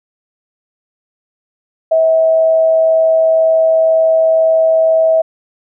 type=tone with amplitude modulation; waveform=sine; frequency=646 Hz; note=E5; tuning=35 cents flat; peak=-6 dBFS; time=1.91-5.22 s; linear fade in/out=10 ms; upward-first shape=sine; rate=122 Hz; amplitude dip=30%; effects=none